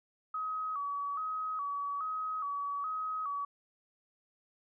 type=tone with vibrato; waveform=sine; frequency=1200 Hz; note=D6; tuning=37 cents sharp; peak=-33 dBFS; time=0.34-3.45 s; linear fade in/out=5 ms; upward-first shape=square; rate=1.2 Hz; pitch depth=94 cents each way; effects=none